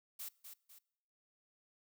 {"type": "noise with echo", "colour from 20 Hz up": "blue", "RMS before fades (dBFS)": -45, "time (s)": [0.19, 0.29], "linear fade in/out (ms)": 10, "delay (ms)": 250, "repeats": 2, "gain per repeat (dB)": -7, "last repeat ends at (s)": 0.79, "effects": ["noise-tail reverb RT60 0.8 s tail -24 dB re dry"]}